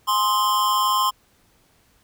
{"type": "tone with amplitude modulation", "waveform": "square", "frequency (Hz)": 1046.5, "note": "C6", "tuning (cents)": 0, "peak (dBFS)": -15, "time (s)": [0.07, 1.11], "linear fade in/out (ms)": 20, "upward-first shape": "sine", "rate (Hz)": 213, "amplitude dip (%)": 70, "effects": ["pink hiss -60 dBFS RMS until 2.03 s"]}